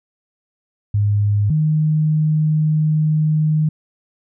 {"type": "tone pair in turn", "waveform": "sine", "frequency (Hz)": [103.1, 154.48], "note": ["G#2", "D#3"], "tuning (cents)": [-12, -12], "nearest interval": "perfect fifth", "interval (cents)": 700, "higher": "second", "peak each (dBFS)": -13, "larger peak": "neither", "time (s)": [[0.94, 1.5], [1.5, 3.69]], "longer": "second", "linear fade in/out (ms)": 5, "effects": []}